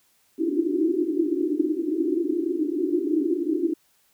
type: band-pass noise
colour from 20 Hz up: pink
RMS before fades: -24 dBFS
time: 0.38-3.74 s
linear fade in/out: 10 ms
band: 290 to 370 Hz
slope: 96 dB/octave
effects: white hiss -64 dBFS RMS until 4.13 s